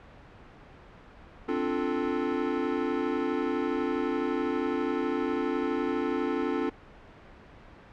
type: chord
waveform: square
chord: D minor seventh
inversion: third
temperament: equal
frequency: 261.6 / 293.7 / 349.2 / 440 Hz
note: C4 / D4 / F4 / A4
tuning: 0 / 0 / 0 / 0 cents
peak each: -33 dBFS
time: 1.48-6.7 s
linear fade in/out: 10 ms
effects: pink hiss -50 dBFS RMS until 7.92 s + low-pass 2000 Hz 12 dB/octave